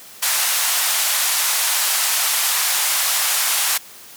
white band-pass noise, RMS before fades -19 dBFS, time 0.22-3.78 s, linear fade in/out 10 ms, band 720 to 14000 Hz, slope 24 dB/octave, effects white hiss -41 dBFS RMS until 4.16 s + high-pass 100 Hz 12 dB/octave

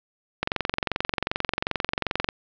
click train, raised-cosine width 0.3 ms, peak -7 dBFS, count 43, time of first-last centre 0.43-2.288 s, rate 22.6 Hz, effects low-pass 5000 Hz 12 dB/octave

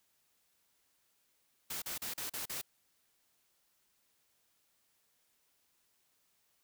white noise bursts, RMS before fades -40 dBFS, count 6, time 1.7-2.615 s, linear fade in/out 5 ms, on 120 ms, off 39 ms, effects white hiss -75 dBFS RMS until 6.63 s

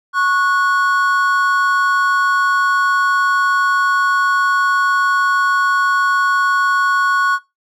triangle tone pair together, 1103.4 / 1464 Hz, C#6 / F#6, -8 / -19 cents, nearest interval perfect fourth, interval 489 cents, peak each -14 dBFS, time 0.13-7.39 s, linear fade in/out 50 ms, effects noise-tail reverb RT60 0.2 s tail -17 dB re dry

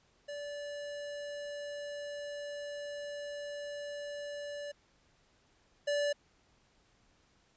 square tone pair in turn, 580 / 580 Hz, D5 / D5, -22 / -22 cents, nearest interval unison, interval 0 cents, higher neither, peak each -40 / -30 dBFS, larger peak second, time 0.28-4.72 / 5.87-6.13 s, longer first, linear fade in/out 10 ms, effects pink hiss -69 dBFS RMS until 7.56 s + resampled to 16000 Hz

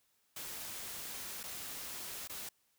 white noise with dropouts, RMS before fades -44 dBFS, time 0.36-2.49 s, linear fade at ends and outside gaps 5 ms, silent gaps 1.432-1.437 / 2.276-2.295 s, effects white hiss -75 dBFS RMS until 2.78 s

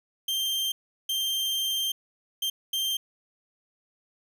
40% pulse tone bursts at uneven times, 3158 Hz, G7, 12 cents sharp, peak -25 dBFS, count 4, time 0.28-0.72 / 1.09-1.92 / 2.42-2.5 / 2.73-2.97 s, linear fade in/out 5 ms, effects none

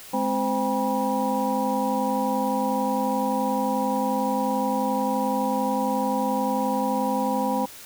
sine tone cluster, 211 / 262.4 / 516 / 800 / 968 Hz, G#3 / C4 / C5 / G5 / B5, +28 / +5 / -24 / +35 / -35 cents, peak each -28 dBFS, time 0.13-7.66 s, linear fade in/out 10 ms, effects white hiss -43 dBFS RMS until 7.85 s

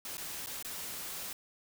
white noise with dropouts, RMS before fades -41 dBFS, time 0.05-1.33 s, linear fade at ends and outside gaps 2 ms, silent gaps 0.171-0.179 / 0.462-0.47 / 0.626-0.647 s, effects none

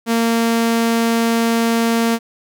sawtooth tone, 230 Hz, A#3, 23 cents flat, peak -10 dBFS, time 0.06-2.19 s, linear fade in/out 50 ms, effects none

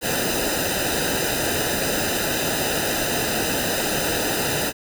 pink noise with comb filter, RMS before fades -23 dBFS, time 0.01-4.73 s, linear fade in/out 50 ms, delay 0.9 ms, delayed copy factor -0.8, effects none

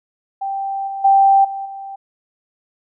sine tone with level steps, 784 Hz, G5, in tune, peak -20 / -23 / -8 / -23 / -28 dBFS, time 0.41-1.96 s, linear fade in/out 10 ms, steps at 0.87 / 1.04 / 1.44 / 1.65 s, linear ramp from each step 10 ms, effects none

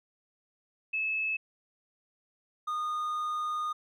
sine / triangle tone pair in turn, 2600 / 1227 Hz, E7 / D#6, -24 / -25 cents, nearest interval octave + minor second, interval 1301 cents, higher first, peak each -28 dBFS, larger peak neither, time 0.93-1.37 / 2.67-3.73 s, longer second, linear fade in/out 10 ms, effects none

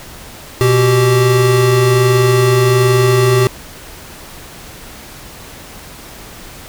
square tone pair together, 122.09 / 387.6 Hz, B2 / G4, -19 / -20 cents, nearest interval octave + minor sixth, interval 1999 cents, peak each -12 dBFS, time 0.61-3.47 s, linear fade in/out 0 ms, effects pink hiss -34 dBFS RMS until 6.68 s

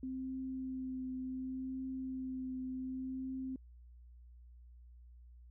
sine tone with vibrato, 259.7 Hz, C4, 13 cents flat, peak -38 dBFS, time 0.03-3.56 s, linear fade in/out 2 ms, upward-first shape triangle, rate 0.68 Hz, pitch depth 17 cents each way, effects added 60 Hz sine -54 dBFS peak until 5.5 s

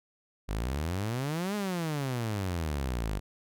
sawtooth exponential two-way sweep, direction up then down, 48.29 to 211.8 to 48.29 Hz, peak -26 dBFS, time 0.48-3.2 s, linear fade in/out 20 ms, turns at 1.55 s, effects none

